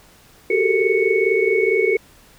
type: tone cluster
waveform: sine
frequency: 374.9 / 394.3 / 432.1 / 456.7 / 2216 Hz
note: F#4 / G4 / A4 / A#4 / C#7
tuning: +23 / +10 / -31 / -36 / -1 cents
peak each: -21 dBFS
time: 0.5-1.97 s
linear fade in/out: 5 ms
effects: pink hiss -50 dBFS RMS until 2.38 s